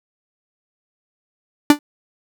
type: tone with exponential decay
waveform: 45% pulse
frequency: 293.8 Hz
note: D4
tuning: 1 cent sharp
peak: -3 dBFS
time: 1.7-1.79 s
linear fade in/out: 2 ms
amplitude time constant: 18 ms
effects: none